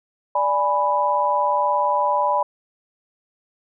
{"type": "chord", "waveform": "sine", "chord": "G# diminished", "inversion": "second", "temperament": "equal", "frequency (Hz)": [587.3, 830.6, 987.8], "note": ["D5", "G#5", "B5"], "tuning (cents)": [0, 0, 0], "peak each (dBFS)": [-23, -23, -19], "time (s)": [0.35, 2.43], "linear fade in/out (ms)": 5, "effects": []}